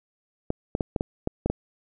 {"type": "clicks", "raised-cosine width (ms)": 2, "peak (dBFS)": -11, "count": 8, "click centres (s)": [0.504, 0.751, 0.808, 0.962, 1.009, 1.274, 1.46, 1.5], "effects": []}